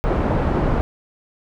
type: low-pass noise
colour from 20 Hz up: pink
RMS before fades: -19 dBFS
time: 0.04-0.81 s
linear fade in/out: 0 ms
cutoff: 940 Hz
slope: 12 dB/octave
effects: none